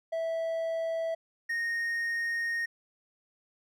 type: tone pair in turn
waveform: triangle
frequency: 656 / 1855.4 Hz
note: E5 / A#6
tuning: -9 / -9 cents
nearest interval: octave + tritone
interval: 1800 cents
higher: second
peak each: -27 dBFS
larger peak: neither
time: 0.12-1.15 / 1.49-2.66 s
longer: second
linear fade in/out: 10 ms
effects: none